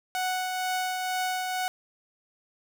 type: tone with tremolo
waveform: sawtooth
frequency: 740 Hz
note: F#5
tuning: in tune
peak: -22 dBFS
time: 0.15-1.68 s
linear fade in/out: 0 ms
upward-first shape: triangle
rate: 2.1 Hz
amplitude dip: 35%
effects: none